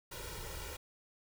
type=noise with comb filter; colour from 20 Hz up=pink; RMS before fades=-44 dBFS; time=0.11-0.77 s; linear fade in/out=10 ms; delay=2.1 ms; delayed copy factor=+0.85; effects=none